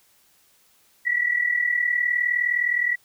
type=tone pair together; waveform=sine; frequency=1936 / 1975.5 Hz; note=B6 / B6; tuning=-35 / 0 cents; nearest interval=unison; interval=35 cents; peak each=-21 / -25 dBFS; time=1.05-2.96 s; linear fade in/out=20 ms; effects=white hiss -60 dBFS RMS until 3.04 s